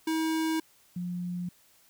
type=tone pair in turn; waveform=square / sine; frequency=320 / 177.43 Hz; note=D#4 / F3; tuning=+49 / +28 cents; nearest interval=minor seventh; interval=1021 cents; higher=first; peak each=-27 / -31 dBFS; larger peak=first; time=0.07-0.6 / 0.96-1.49 s; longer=neither; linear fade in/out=5 ms; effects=white hiss -62 dBFS RMS until 1.89 s